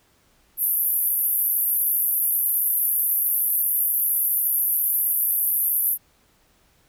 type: band-pass noise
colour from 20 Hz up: pink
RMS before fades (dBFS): -22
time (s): 0.57-5.98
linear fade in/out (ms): 50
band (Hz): 11000 to 14000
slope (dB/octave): 96
effects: pink hiss -61 dBFS RMS until 6.88 s